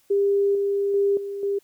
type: tone with level steps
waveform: sine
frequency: 400 Hz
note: G4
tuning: 35 cents sharp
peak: -17 / -20 / -17 / -28 / -21 dBFS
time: 0.1-1.59 s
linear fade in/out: 10 ms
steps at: 0.55 / 0.94 / 1.17 / 1.43 s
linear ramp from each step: 2 ms
effects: white hiss -62 dBFS RMS until 1.63 s